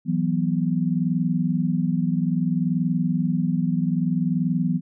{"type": "chord", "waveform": "sine", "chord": "E suspended second", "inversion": "none", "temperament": "just", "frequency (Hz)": [164.81, 185.42, 247.2], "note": ["E3", "F#3", "B3"], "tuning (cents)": [0, 4, 2], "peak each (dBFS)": [-23, -24, -25], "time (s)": [0.05, 4.81], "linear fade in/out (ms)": 50, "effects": []}